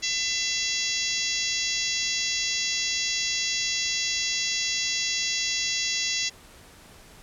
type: harmonic tone with a mistuned harmonic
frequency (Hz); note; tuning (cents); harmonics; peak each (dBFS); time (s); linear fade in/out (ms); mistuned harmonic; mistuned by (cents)
671; E5; +31; 3 / 4 / 5 / 6 / 7 / 8 / 9 / 10; -33 / -33 / -33 / -33 / -33 / -33 / -33 / -33; 0.02-6.3; 20; 4; +16
effects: pink hiss -50 dBFS RMS until 7.22 s + low-pass 12000 Hz 12 dB/octave